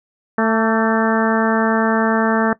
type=harmonic tone with a mistuned harmonic; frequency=222.5 Hz; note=A3; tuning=20 cents sharp; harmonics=1 / 2 / 3 / 4 / 5 / 6 / 7 / 8; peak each=-17 / -20 / -22 / -23 / -24 / -25 / -25 / -26 dBFS; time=0.38-2.53 s; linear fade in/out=2 ms; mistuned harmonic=5; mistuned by=+42 cents; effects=noise-tail reverb RT60 0.1 s tail -19 dB re dry